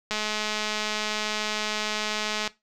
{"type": "click train", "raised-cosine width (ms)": 0.2, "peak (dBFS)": -11, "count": 505, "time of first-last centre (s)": [0.11, 2.476], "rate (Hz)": 213, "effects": ["noise-tail reverb RT60 0.2 s tail -18 dB re dry"]}